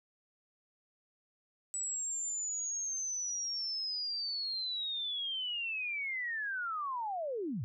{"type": "linear sweep", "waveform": "sine", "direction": "down", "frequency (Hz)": [7902, 93.5], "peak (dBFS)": -34, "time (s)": [1.74, 7.64], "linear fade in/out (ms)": 0, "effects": []}